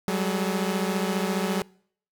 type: tone cluster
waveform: sawtooth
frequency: 187.1 / 201.8 / 428 Hz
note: F#3 / G#3 / A4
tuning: +20 / -49 / -48 cents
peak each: -22 / -26 / -28 dBFS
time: 0.08-1.62 s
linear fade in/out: 0 ms
effects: noise-tail reverb RT60 0.6 s tail -25 dB re dry